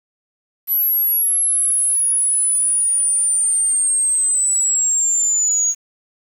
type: linear sweep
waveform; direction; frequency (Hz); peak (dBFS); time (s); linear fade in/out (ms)
sine; down; 11840 to 6645; -14; 0.67-5.75; 50
effects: 7-bit